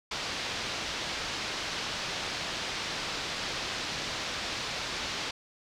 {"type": "low-pass noise", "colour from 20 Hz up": "white", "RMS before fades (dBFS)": -35, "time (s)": [0.11, 5.31], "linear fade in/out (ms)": 5, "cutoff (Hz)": 5100, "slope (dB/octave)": 24, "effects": []}